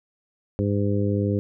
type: harmonic tone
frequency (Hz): 101.5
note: G#2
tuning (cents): -39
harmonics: 1 / 2 / 3 / 4 / 5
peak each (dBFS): -23 / -26 / -28 / -29 / -30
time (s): 0.59-1.39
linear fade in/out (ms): 0
effects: none